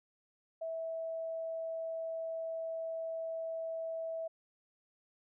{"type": "tone", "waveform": "sine", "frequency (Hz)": 653, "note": "E5", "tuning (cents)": -17, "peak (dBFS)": -36, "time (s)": [0.61, 4.28], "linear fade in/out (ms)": 10, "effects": []}